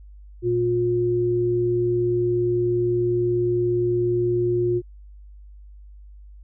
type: tone pair together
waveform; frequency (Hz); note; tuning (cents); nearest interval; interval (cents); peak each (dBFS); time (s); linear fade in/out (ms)
sine; 118.9 / 355.9; A#2 / F4; +35 / +33; octave + perfect fifth; 1898; -26 / -19; 0.42-4.82; 50
effects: added 50 Hz sine -41 dBFS peak until 6.43 s